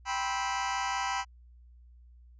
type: chord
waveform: sawtooth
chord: C major seventh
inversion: second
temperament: just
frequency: 784.9 / 981.1 / 1046.5 / 1308.1 Hz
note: G5 / B5 / C6 / E6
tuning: +2 / -12 / 0 / -14 cents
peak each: -30 / -29 / -35 / -34 dBFS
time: 0.05-1.25 s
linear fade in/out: 50 ms
effects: added 60 Hz sine -52 dBFS peak until 2.39 s + resampled to 16000 Hz